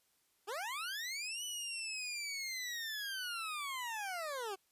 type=linear two-way sweep; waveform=20% pulse; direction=up then down; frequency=368.9 to 2990 to 368.9 Hz; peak=-34 dBFS; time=0.47-4.56 s; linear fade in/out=20 ms; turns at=1.44 s; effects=white hiss -75 dBFS RMS until 4.71 s + resampled to 32000 Hz